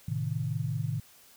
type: chord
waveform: sine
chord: A diminished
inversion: none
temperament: equal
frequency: 110 / 130.81 / 155.56 Hz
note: A2 / C3 / Eb3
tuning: 0 / 0 / 0 cents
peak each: -33 dBFS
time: 0.08-1 s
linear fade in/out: 5 ms
effects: white hiss -57 dBFS RMS until 1.36 s